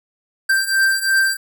square beating tone pair, 1568 / 1570.9 Hz, G6 / G6, 0 / +3 cents, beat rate 2.9 Hz, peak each -20 / -17 dBFS, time 0.49-1.37 s, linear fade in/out 10 ms, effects none

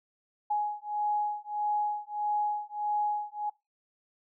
sine beating tone pair, 835 / 836.6 Hz, G#5 / G#5, +9 / +12 cents, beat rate 1.6 Hz, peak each -31 dBFS, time 0.5-3.5 s, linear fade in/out 10 ms, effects noise-tail reverb RT60 0.2 s tail -20 dB re dry

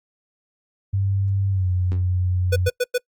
sine tone with pitch glide, 98 to 90.91 Hz, G2 to F#2, 0 to -30 cents, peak -18 dBFS, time 0.93-2.69 s, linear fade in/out 10 ms, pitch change -130 cents, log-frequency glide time 1.5-1.68 s
square tone bursts, 493.9 Hz, B4, in tune, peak -18 dBFS, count 4, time 2.52-2.982 s, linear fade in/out 10 ms, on 42 ms, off 98 ms
effects noise-tail reverb RT60 0.1 s tail -26 dB re dry + Opus 48 kbps

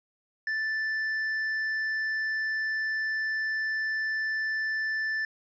sine tone with tanh clipping, 1760 Hz, A6, in tune, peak -28 dBFS, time 0.47-5.25 s, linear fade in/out 2 ms, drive 5 dB, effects resampled to 16000 Hz

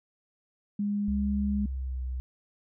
sine tone, 204.5 Hz, G#3, 26 cents flat, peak -26 dBFS, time 0.79-1.66 s, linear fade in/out 5 ms
sine tone with pitch glide, 68 to 63.45 Hz, C#2 to B1, -33 to +47 cents, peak -30 dBFS, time 1.08-2.2 s, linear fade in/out 0 ms, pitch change -120 cents, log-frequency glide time 1.51-2.01 s
effects none

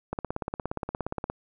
click train, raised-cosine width 1 ms, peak -16 dBFS, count 21, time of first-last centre 0.13-1.3 s, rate 17.1 Hz, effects none

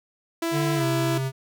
sawtooth tone, 332.7 Hz, E4, 16 cents sharp, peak -20 dBFS, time 0.42-1.18 s, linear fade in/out 5 ms
square tone with pitch glide, 146.83 to 133.1 Hz, D3 to C3, 0 to +30 cents, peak -25 dBFS, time 0.51-1.32 s, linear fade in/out 50 ms, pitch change -170 cents, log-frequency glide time 0.75-0.84 s
effects none

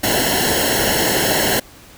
pink noise with comb filter, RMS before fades -17 dBFS, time 0.03-1.6 s, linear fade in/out 10 ms, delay 0.83 ms, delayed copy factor -0.85, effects pink hiss -43 dBFS RMS until 1.97 s

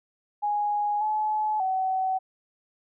sine tone with pitch steps, 829 / 856 / 756 Hz, G#5 / A5 / F#5, -3 / -48 / +37 cents, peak -23 dBFS, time 0.42-2.19 s, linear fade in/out 20 ms, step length 590 ms, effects none

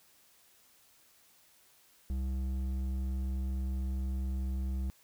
sine tone with hard clipping, 65.41 Hz, C2, in tune, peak -33 dBFS, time 2.1-4.9 s, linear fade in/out 0 ms, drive 8 dB, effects white hiss -64 dBFS RMS until 5.03 s

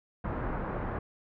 pink low-pass noise, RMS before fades -34 dBFS, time 0.24-0.99 s, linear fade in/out 5 ms, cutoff 1500 Hz, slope 24 dB/octave, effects none

